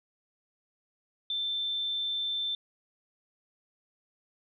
sine tone, 3550 Hz, A7, 15 cents sharp, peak -29 dBFS, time 1.3-2.55 s, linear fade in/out 2 ms, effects none

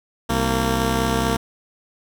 10% pulse tone pair together, 64.51 / 229.1 Hz, C2 / A#3, -24 / -30 cents, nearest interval octave + minor seventh, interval 2194 cents, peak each -13 dBFS, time 0.29-1.37 s, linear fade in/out 10 ms, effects none

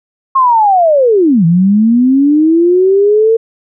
sine linear two-way sweep, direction down then up, 1086 to 161.1 to 456.9 Hz, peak -5 dBFS, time 0.35-3.37 s, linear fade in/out 10 ms, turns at 1.45 s, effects none

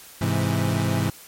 30% pulse chord, Ab augmented, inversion none, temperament equal, 103.83 / 130.81 / 164.81 Hz, Ab2 / C3 / E3, 0 / 0 / 0 cents, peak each -21 / -23 / -23 dBFS, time 0.21-1.1 s, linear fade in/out 5 ms, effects white hiss -45 dBFS RMS until 1.27 s + MP3 64 kbps

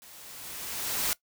white noise with level ramp, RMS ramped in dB -51 to -27 dBFS, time 0.02-1.13 s, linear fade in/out 0 ms, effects noise-tail reverb RT60 0.1 s tail -20 dB re dry

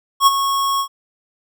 square tone with ADSR envelope, 1100 Hz, C#6, 14 cents flat, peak -7 dBFS, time 0.2-0.88 s, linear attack 67 ms, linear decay 27 ms, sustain -10 dB, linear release 81 ms, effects none

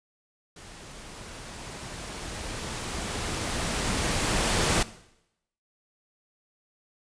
pink noise with level ramp, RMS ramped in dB -46 to -23 dBFS, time 0.56-4.83 s, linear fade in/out 5 ms, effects noise-tail reverb RT60 0.8 s tail -17 dB re dry + resampled to 22050 Hz

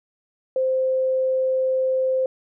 sine tone, 521 Hz, C5, 7 cents flat, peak -18 dBFS, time 0.56-2.26 s, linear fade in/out 2 ms, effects none

